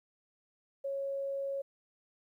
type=tone; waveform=sine; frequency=551 Hz; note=C#5; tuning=11 cents flat; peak=-33 dBFS; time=0.84-1.62 s; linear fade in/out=10 ms; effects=12-bit